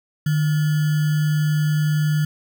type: tone with sample-and-hold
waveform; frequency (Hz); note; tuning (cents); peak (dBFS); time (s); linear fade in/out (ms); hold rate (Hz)
sine; 151.8; D#3; -42; -16; 0.26-2.25; 5; 1575
effects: none